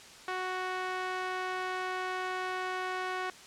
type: tone with band-pass filter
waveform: sawtooth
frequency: 370 Hz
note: F#4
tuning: in tune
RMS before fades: -35 dBFS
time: 0.28-3.3 s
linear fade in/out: 2 ms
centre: 1400 Hz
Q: 0.98
effects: white hiss -51 dBFS RMS until 3.46 s + low-pass 7000 Hz 12 dB/octave